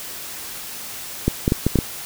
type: clicks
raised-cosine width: 3 ms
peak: -3 dBFS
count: 6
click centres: 1.28 / 1.479 / 1.521 / 1.666 / 1.757 / 1.788 s
effects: white hiss -33 dBFS RMS until 2.05 s